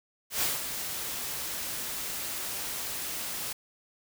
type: noise with ADSR envelope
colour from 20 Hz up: white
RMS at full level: -27 dBFS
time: 0.3-3.53 s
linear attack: 120 ms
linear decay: 170 ms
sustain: -8 dB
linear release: 6 ms
effects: none